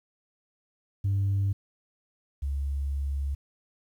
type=tone pair in turn; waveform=sine; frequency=98.6 / 69.72 Hz; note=G2 / C#2; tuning=+11 / +11 cents; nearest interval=tritone; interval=600 cents; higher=first; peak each=-21 / -26 dBFS; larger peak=first; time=1.04-1.53 / 2.42-3.35 s; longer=second; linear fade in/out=10 ms; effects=tanh soft clip ceiling -21 dBFS + 10-bit